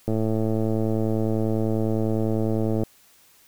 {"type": "click train", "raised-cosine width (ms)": 2, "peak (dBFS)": -12, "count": 304, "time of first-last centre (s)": [0.08, 2.835], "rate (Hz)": 110, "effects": ["white hiss -56 dBFS RMS until 3.47 s"]}